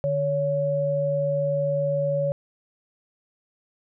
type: tone pair together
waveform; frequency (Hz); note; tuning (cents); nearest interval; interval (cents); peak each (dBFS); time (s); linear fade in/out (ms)
sine; 148.7 / 561.4; D3 / C#5; +22 / +22; octave + major seventh; 2300; -27 / -22; 0.04-2.32; 0
effects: none